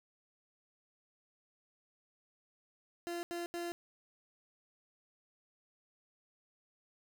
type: tone bursts at uneven times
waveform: 30% pulse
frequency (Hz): 344.5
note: F4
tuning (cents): -24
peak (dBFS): -35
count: 3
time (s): 3.07-3.23 / 3.31-3.46 / 3.54-3.72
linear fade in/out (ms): 0
effects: 12-bit